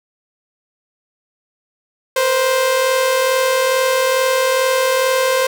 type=tone pair together; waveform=sawtooth; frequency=480.3 / 522.6 Hz; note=B4 / C5; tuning=-48 / -2 cents; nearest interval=minor second; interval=146 cents; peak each=-19 / -10 dBFS; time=2.16-5.47 s; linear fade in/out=5 ms; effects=none